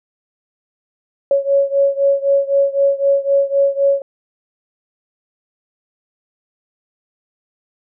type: beating tone pair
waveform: sine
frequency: 554.4 / 558.3 Hz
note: C#5 / C#5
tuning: 0 / +12 cents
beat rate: 3.9 Hz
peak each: -14 / -16 dBFS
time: 1.31-4.02 s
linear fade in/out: 2 ms
effects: none